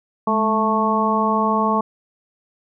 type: harmonic tone with a mistuned harmonic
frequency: 220 Hz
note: A3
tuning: in tune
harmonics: 1 / 2 / 3 / 4 / 5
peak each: -21 / -25 / -25 / -22 / -20 dBFS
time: 0.27-1.81 s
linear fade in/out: 5 ms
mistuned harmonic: 1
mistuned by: -53 cents
effects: none